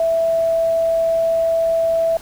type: tone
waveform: sine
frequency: 659.3 Hz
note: E5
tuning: in tune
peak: -14 dBFS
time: 0-2.17 s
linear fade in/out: 2 ms
effects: pink hiss -40 dBFS RMS until 2.21 s